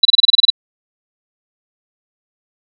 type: tone bursts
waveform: sine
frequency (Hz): 3951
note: B7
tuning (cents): 0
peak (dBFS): -4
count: 10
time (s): 0.03-0.502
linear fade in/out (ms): 5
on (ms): 22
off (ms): 28
effects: none